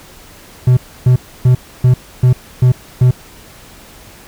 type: tone bursts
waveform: triangle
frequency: 125.9 Hz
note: B2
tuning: 34 cents sharp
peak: -3 dBFS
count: 7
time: 0.67-3.11 s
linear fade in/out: 5 ms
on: 100 ms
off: 290 ms
effects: pink hiss -39 dBFS RMS until 4.27 s